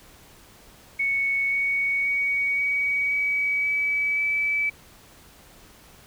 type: tone with pitch steps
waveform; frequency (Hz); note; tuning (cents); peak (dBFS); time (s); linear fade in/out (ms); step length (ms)
sine; 2217 / 2231 / 2245 / 2260 / 2274 / 2289 / 2303; C#7 / C#7 / C#7 / C#7 / C#7 / D7 / D7; 0 / +11 / +21 / +33 / +44 / -45 / -34; -21; 0.99-4.7; 10; 530
effects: pink hiss -51 dBFS RMS until 6.06 s